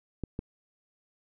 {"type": "clicks", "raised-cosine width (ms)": 3, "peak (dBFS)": -20, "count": 2, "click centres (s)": [0.237, 0.391], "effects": []}